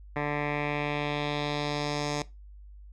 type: tone with low-pass filter sweep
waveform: 10% pulse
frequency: 146.83 Hz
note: D3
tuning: in tune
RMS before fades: -30 dBFS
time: 0.16-2.22 s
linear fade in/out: 2 ms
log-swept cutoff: 1800 to 6200 Hz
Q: 2.3
effects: noise-tail reverb RT60 0.2 s tail -18 dB re dry + added 50 Hz sine -45 dBFS peak until 2.92 s